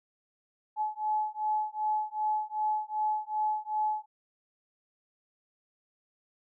sine beating tone pair, 854 / 856.6 Hz, G#5 / A5, +48 / -47 cents, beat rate 2.6 Hz, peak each -31 / -31 dBFS, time 0.76-4.06 s, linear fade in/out 50 ms, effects none

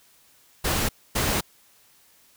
pink noise bursts at uneven times, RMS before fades -24 dBFS, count 2, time 0.64-0.89 / 1.15-1.41 s, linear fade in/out 10 ms, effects white hiss -58 dBFS RMS until 2.36 s

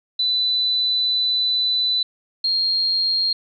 sine tone pair in turn, 3992 / 4229 Hz, B7 / C8, +18 / +18 cents, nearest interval minor second, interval 100 cents, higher second, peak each -17 dBFS, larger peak neither, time 0.19-2.03 / 2.44-3.33 s, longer first, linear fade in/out 5 ms, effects none

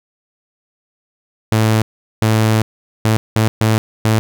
sawtooth tone bursts at uneven times, 110 Hz, A2, in tune, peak -7 dBFS, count 6, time 1.52-1.82 / 2.22-2.62 / 3.05-3.17 / 3.36-3.48 / 3.61-3.78 / 4.05-4.19 s, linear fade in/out 0 ms, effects none

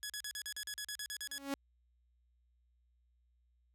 10% pulse tone bursts, 1683 Hz, G#6, 23 cents sharp, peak -31 dBFS, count 13, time 0.03-1.381 s, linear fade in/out 0 ms, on 67 ms, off 40 ms
sawtooth tone with exponential growth, 277.2 Hz, C#4, in tune, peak -28 dBFS, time 1.28-1.54 s, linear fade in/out 2 ms, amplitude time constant 56 ms
effects added 60 Hz sine -70 dBFS peak until 3.74 s

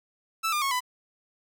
sawtooth tone with pitch steps, 1318.5 / 1202.1 / 1096 / 999.2 Hz, E6 / D6 / C#6 / B5, 0 / +40 / -20 / +20 cents, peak -21 dBFS, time 0.43-0.806 s, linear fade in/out 20 ms, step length 94 ms, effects none

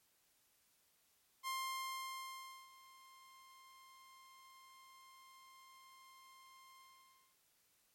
sawtooth tone with ADSR envelope, 1056 Hz, C6, 16 cents sharp, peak -35 dBFS, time 1.43-7.38 s, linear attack 45 ms, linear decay 1200 ms, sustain -21 dB, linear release 600 ms, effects white hiss -75 dBFS RMS until 7.94 s + MP3 64 kbps

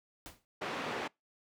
pink noise with exponential decay, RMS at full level -44 dBFS, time 0.26-0.45 s, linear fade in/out 0 ms, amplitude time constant 40 ms
pink band-pass noise, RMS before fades -38 dBFS, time 0.61-1.08 s, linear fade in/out 10 ms, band 290 to 2700 Hz, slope 12 dB/octave
effects noise-tail reverb RT60 0.2 s tail -25 dB re dry

